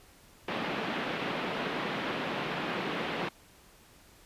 pink band-pass noise, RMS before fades -34 dBFS, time 0.48-3.29 s, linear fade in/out 5 ms, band 170 to 3300 Hz, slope 24 dB/octave, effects pink hiss -58 dBFS RMS until 4.25 s + resampled to 32000 Hz

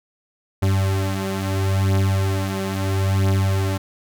40% pulse beating tone pair, 96.1 / 96.85 Hz, G2 / G2, -34 / -20 cents, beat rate 0.75 Hz, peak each -22 / -19 dBFS, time 0.62-3.78 s, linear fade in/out 10 ms, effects none

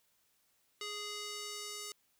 square tone with band-pass filter sweep, 415.3 Hz, G#4, in tune, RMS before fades -43 dBFS, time 0.81-1.92 s, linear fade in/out 2 ms, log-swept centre 3900 to 7100 Hz, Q 1, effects white hiss -74 dBFS RMS until 2.19 s

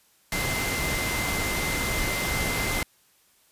sine tone in noise, 2075 Hz, C7, 15 cents flat, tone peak -30 dBFS, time 0.32-2.83 s, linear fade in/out 2 ms, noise pink, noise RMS -28 dBFS, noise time 0.32-2.83 s, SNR -5 dB, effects white hiss -62 dBFS RMS until 3.51 s + resampled to 32000 Hz

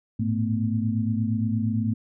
sine tone cluster, 106.8 / 115.6 / 222.2 / 250.4 Hz, G#2 / A#2 / A3 / B3, +49 / -14 / +17 / +24 cents, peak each -26 / -32 / -25 / -31 dBFS, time 0.19-1.94 s, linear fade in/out 10 ms, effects none

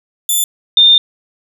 5% pulse / sine tone pair in turn, 3520 / 3617 Hz, A7 / A7, 0 / +47 cents, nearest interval unison, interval 47 cents, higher second, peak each -4 dBFS, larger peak neither, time 0.29-0.44 / 0.77-0.98 s, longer second, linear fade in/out 2 ms, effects none

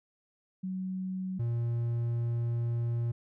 sine / triangle tone pair in turn, 187 / 117.8 Hz, F#3 / A#2, +19 / +19 cents, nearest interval minor sixth, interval 800 cents, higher first, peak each -32 / -26 dBFS, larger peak second, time 0.63-1.39 / 1.39-3.12 s, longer second, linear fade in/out 10 ms, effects none

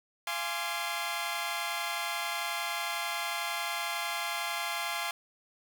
15% pulse chord, D half-diminished seventh, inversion first, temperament equal with one note detuned, 687.3 / 830.6 / 1046.5 / 1174.7 Hz, F5 / Ab5 / C6 / D6, -28 / 0 / 0 / 0 cents, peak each -31 / -31 / -30 / -34 dBFS, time 0.27-5.11 s, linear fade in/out 2 ms, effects none

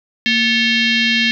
sine tone with frequency modulation, 230 Hz, A#3, 23 cents flat, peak -12 dBFS, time 0.26-1.31 s, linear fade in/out 0 ms, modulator 985 Hz, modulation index 3.8, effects none

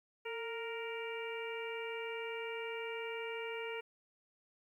harmonic tone with a mistuned harmonic, 466.2 Hz, A#4, in tune, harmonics 1 / 2 / 3 / 4 / 5 / 6, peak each -41 / -48 / -50 / -51 / -46 / -49 dBFS, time 0.25-3.81 s, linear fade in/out 10 ms, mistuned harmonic 1, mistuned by -49 cents, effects 12-bit

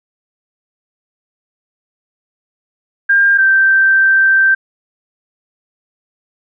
sine tone pair in turn, 1602 / 1563.6 Hz, G6 / G6, +37 / -5 cents, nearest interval unison, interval 42 cents, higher first, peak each -7 dBFS, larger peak neither, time 3.09-3.38 / 3.38-4.55 s, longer second, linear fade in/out 10 ms, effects none

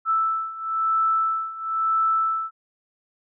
sine beating tone pair, 1318.5 / 1319.5 Hz, E6 / E6, 0 / +1 cents, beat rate 1 Hz, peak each -25 / -22 dBFS, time 0.05-2.51 s, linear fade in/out 50 ms, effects none

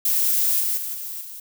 violet noise with level steps, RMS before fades -20 / -23 / -29 / -32 / -37 dBFS, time 0.05-1.4 s, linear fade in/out 5 ms, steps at 0.6 / 0.77 / 0.94 / 1.21 s, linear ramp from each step 5 ms, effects none

